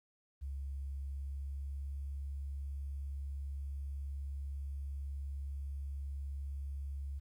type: tone with pitch glide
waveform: sine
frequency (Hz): 68.8 to 69.56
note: C#2 to C#2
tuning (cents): -12 to +7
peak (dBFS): -38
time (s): 0.41-7.2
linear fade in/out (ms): 20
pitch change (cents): +19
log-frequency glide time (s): 0.95-1.95
effects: 12-bit